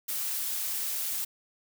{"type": "noise", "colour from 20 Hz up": "blue", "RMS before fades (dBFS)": -32, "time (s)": [0.08, 1.25], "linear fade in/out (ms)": 10, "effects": []}